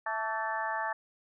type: harmonic tone with a mistuned harmonic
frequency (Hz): 220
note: A3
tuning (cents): 0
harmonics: 3 / 4 / 5 / 6 / 7 / 8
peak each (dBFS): -39 / -34 / -38 / -43 / -42 / -36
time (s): 0.06-0.93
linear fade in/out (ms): 5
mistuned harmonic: 5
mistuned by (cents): +55
effects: none